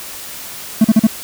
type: tone bursts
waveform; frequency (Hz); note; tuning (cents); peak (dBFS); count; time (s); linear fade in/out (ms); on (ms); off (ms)
triangle; 220; A3; 0; -3; 4; 0.81-1.07; 5; 35; 40
effects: white hiss -30 dBFS RMS until 1.23 s